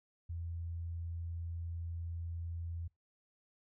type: tone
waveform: sine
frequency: 84.3 Hz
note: E2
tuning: 39 cents sharp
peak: -38 dBFS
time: 0.29-2.88 s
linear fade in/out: 10 ms
effects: noise-tail reverb RT60 0.2 s tail -26 dB re dry